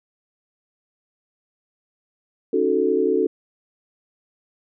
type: chord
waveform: sine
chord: D# half-diminished seventh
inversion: third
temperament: equal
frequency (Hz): 277.2 / 311.1 / 370 / 440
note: C#4 / D#4 / F#4 / A4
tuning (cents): 0 / 0 / 0 / 0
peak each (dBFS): -25 / -26 / -21 / -20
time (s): 2.53-3.27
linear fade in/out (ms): 5
effects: none